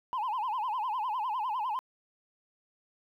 sine tone with vibrato, 932.3 Hz, A#5, in tune, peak -27 dBFS, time 0.13-1.79 s, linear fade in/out 0 ms, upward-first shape sine, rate 9.9 Hz, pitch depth 210 cents each way, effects tanh soft clip ceiling -28 dBFS + 11-bit

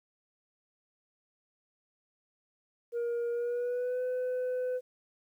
sine tone with pitch glide, 472.8 to 503.8 Hz, A#4 to B4, +24 to +34 cents, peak -27 dBFS, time 2.92-4.81 s, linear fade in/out 50 ms, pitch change +110 cents, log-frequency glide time 3.31-4.02 s, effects tanh soft clip ceiling -29 dBFS + 11-bit

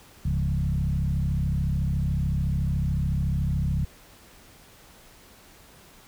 sine tone with frequency modulation, 107.6 Hz, A2, 38 cents flat, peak -22 dBFS, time 0.25-3.85 s, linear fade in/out 5 ms, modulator 33.8 Hz, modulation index 1.9, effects pink hiss -52 dBFS RMS until 6.07 s

